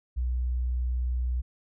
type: tone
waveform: sine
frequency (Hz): 61.74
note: B1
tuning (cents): 0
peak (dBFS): -25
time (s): 0.16-1.42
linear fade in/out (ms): 20
effects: none